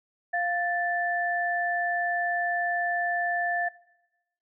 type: tone pair together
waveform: sine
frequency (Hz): 698.5 / 1760.1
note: F5 / A6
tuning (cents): 0 / 0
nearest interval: octave + major third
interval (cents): 1600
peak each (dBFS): -27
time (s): 0.33-3.69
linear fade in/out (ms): 10
effects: noise-tail reverb RT60 1.0 s tail -21 dB re dry